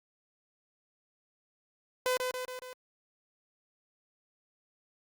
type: tone with echo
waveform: sawtooth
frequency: 506 Hz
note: B4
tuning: 42 cents sharp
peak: -23 dBFS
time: 2.06-2.17 s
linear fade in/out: 0 ms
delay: 140 ms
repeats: 4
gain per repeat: -4 dB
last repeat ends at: 2.73 s
effects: Opus 48 kbps

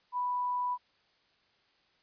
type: tone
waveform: sine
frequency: 987.8 Hz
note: B5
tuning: in tune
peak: -29 dBFS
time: 0.12-0.78 s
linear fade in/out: 50 ms
effects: white hiss -69 dBFS RMS until 2.02 s + resampled to 11025 Hz

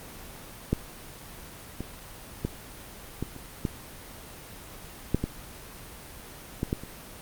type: clicks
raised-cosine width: 3 ms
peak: -10 / -20 / -14 / -16 / -29 / -13 / -29 / -9 / -13 / -13 / -13 / -25 dBFS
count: 12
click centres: 0.73 / 1.806 / 2.45 / 3.226 / 3.363 / 3.652 / 4.846 / 5.146 / 5.24 / 6.631 / 6.729 / 6.836 s
effects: pink hiss -44 dBFS RMS until 7.21 s + Opus 24 kbps

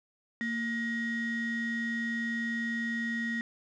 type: ring-modulated tone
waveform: triangle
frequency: 830 Hz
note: G#5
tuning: 1 cent flat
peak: -25 dBFS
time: 0.41-3.41 s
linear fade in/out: 0 ms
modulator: 1060 Hz
effects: resampled to 16000 Hz + 9-bit

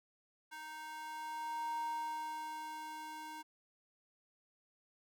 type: tone with high-pass filter sweep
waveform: square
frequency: 311.1 Hz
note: D#4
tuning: in tune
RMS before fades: -43 dBFS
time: 0.51-3.43 s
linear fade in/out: 20 ms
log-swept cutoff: 1200 to 670 Hz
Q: 6.7
effects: none

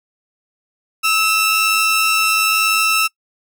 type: tone pair together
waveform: sawtooth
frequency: 1300 / 2701 Hz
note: E6 / E7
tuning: -24 / +42 cents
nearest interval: octave + minor second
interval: 1266 cents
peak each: -13 dBFS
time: 1.03-3.08 s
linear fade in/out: 20 ms
effects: noise-tail reverb RT60 0.1 s tail -24 dB re dry

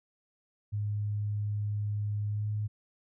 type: tone with pitch glide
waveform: sine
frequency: 104 to 105.57 Hz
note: G#2 to G#2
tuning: +3 to +29 cents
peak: -29 dBFS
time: 0.72-2.68 s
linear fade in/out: 20 ms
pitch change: +26 cents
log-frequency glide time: 2.28-2.47 s
effects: none

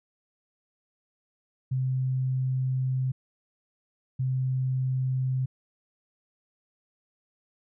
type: tone bursts at uneven times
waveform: sine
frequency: 130 Hz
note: C3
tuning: 11 cents flat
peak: -24 dBFS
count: 2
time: 1.71-3.12 / 4.19-5.46 s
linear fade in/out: 10 ms
effects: none

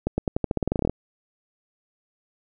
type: accelerating click train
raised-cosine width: 2 ms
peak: -9 dBFS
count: 16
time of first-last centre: 0.07-0.896 s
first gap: 110 ms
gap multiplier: 0.89
effects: none

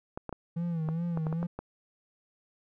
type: clicks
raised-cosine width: 1 ms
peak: -22 dBFS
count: 9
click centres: 0.175 / 0.293 / 0.327 / 0.888 / 1.174 / 1.268 / 1.327 / 1.429 / 1.59 s
type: tone with vibrato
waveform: triangle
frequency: 164.81 Hz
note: E3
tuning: in tune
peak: -27 dBFS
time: 0.56-1.47 s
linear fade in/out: 10 ms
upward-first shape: sine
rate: 2.5 Hz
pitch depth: 85 cents each way
effects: none

